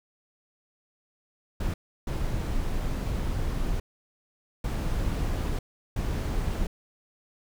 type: noise bursts at uneven times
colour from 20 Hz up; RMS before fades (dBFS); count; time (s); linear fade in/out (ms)
brown; -28; 4; 1.6-1.74 / 2.07-3.8 / 4.64-5.59 / 5.96-6.67; 5
effects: none